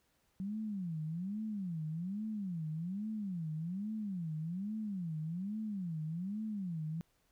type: tone with vibrato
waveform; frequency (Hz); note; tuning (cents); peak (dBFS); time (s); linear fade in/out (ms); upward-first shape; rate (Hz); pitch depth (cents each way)
sine; 183.9; F#3; -10; -36; 0.4-7.01; 0; sine; 1.2; 300
effects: pink hiss -75 dBFS RMS until 7.31 s